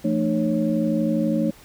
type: tone cluster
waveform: sine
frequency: 172 / 224.2 / 303.9 / 550 Hz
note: F3 / A3 / D#4 / C#5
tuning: -26 / +33 / -41 / -14 cents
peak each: -26 / -22 / -24 / -27 dBFS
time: 0.04-1.51 s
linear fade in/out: 10 ms
effects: pink hiss -49 dBFS RMS until 1.64 s